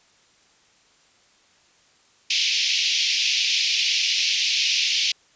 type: band-pass noise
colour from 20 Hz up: pink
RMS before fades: -22 dBFS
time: 2.3-5.12 s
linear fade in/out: 5 ms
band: 2400 to 5900 Hz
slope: 48 dB/octave
effects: white hiss -58 dBFS RMS until 5.35 s + resampled to 16000 Hz

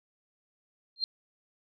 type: tone with exponential growth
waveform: sine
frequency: 4184 Hz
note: C8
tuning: 1 cent flat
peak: -22 dBFS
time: 0.96-1.04 s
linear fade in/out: 1 ms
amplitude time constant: 16 ms
effects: none

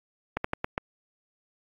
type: slowing click train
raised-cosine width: 0.5 ms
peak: -12 dBFS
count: 5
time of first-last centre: 0.37-0.779 s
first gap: 74 ms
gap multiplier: 1.22
effects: AAC 64 kbps

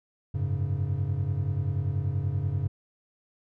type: chord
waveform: triangle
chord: F# suspended second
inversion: none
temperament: equal with one note detuned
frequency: 92.5 / 102.87 / 138.59 Hz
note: F#2 / G#2 / C#3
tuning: 0 / -16 / 0 cents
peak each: -28 dBFS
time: 0.34-2.68 s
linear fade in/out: 10 ms
effects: none

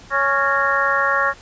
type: harmonic tone with a mistuned harmonic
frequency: 277.2 Hz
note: C#4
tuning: in tune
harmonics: 2 / 3 / 4 / 5 / 6 / 7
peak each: -24 / -29 / -20 / -21 / -23 / -23 dBFS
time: 0.1-1.34 s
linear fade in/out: 50 ms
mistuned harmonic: 7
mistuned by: -88 cents
effects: pink hiss -44 dBFS RMS until 1.41 s + resampled to 16000 Hz

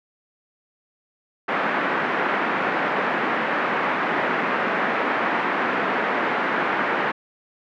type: band-pass noise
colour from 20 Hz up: white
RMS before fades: -23 dBFS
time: 1.48-7.12 s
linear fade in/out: 10 ms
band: 190 to 1900 Hz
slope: 24 dB/octave
effects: none

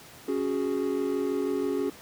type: chord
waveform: triangle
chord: C# suspended fourth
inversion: none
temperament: just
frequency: 277.2 / 369.6 / 415.8 Hz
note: C#4 / F#4 / G#4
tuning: 0 / -2 / +2 cents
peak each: -28 dBFS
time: 0.28-1.9 s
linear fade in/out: 5 ms
effects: pink hiss -48 dBFS RMS until 2.01 s + high-pass 100 Hz 12 dB/octave

